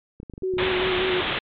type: clicks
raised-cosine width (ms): 3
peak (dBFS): -24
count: 11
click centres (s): 0.201 / 0.231 / 0.298 / 0.337 / 0.379 / 0.423 / 0.538 / 0.569 / 0.628 / 0.673 / 0.721
type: tone with vibrato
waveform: sine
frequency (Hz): 369.7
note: F#4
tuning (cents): -1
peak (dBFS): -22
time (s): 0.43-1.21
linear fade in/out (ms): 5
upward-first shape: square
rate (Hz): 5.2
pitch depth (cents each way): 24
type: low-pass noise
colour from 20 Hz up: white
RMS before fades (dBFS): -26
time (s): 0.58-1.39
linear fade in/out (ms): 5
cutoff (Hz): 3700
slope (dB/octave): 96
effects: MP3 96 kbps